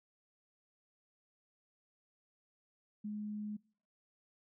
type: tone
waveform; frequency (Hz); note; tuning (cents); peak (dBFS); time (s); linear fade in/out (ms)
sine; 210; G#3; +19; -38; 3.04-3.57; 10
effects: noise-tail reverb RT60 0.5 s tail -25 dB re dry